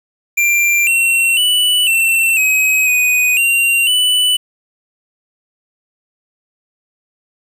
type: tone with pitch steps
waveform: square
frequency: 2373 / 2721 / 2966 / 2693 / 2537 / 2490 / 2763 / 2981 Hz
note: D7 / F7 / F#7 / E7 / D#7 / D#7 / F7 / F#7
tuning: +17 / -46 / +4 / +36 / +33 / +1 / -19 / +12 cents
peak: -11 dBFS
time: 0.37-4.37 s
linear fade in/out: 10 ms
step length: 500 ms
effects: 7-bit